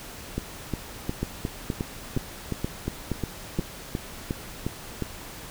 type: two click trains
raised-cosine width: 3 ms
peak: -13 / -14 dBFS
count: 6 / 14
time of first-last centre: 1.23-3.588 / 0.38-5.023 s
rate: 2.12 / 2.8 Hz
effects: pink hiss -41 dBFS RMS until 5.5 s